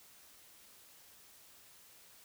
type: silence
effects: white hiss -60 dBFS RMS until 2.24 s